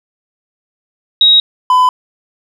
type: tone pair in turn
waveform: sine / triangle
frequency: 3800 / 1006.5 Hz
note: A#7 / B5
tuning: +33 / +33 cents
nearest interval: octave + major seventh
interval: 2300 cents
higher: first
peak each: -4 dBFS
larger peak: neither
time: 1.21-1.4 / 1.7-1.89 s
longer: neither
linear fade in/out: 2 ms
effects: none